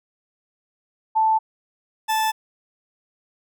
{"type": "tone pair in turn", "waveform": ["sine", "40% pulse"], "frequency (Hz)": [880, 875.9], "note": ["A5", "A5"], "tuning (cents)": [0, -8], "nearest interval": "unison", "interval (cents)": 8, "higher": "first", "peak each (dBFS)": [-15, -18], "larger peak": "first", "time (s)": [[1.15, 1.39], [2.08, 2.32]], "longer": "neither", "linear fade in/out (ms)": 20, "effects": []}